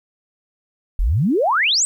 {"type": "exponential sweep", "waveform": "sine", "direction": "up", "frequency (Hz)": [35.89, 8320], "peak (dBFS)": -14, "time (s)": [0.99, 1.85], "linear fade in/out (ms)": 0, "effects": ["9-bit"]}